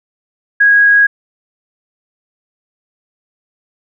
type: tone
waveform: sine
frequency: 1649 Hz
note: G#6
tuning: 13 cents flat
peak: -5 dBFS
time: 0.6-1.07 s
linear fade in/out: 10 ms
effects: none